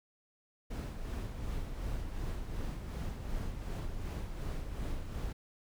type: noise with tremolo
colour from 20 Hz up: brown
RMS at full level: -36 dBFS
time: 0.7-5.33 s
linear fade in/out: 10 ms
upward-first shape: sine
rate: 2.7 Hz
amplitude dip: 45%
effects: none